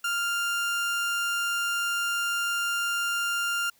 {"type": "tone", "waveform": "30% pulse", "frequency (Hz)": 1396.9, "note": "F6", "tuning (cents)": 0, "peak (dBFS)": -23, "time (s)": [0.04, 3.7], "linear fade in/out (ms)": 5, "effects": ["white hiss -63 dBFS RMS until 3.79 s"]}